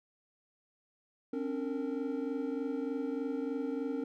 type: tone cluster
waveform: triangle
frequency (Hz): 265.1 / 288.4 / 461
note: C4 / D4 / A#4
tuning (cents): +23 / -31 / -19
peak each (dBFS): -34 / -36 / -36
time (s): 1.33-4.04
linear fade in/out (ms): 5
effects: none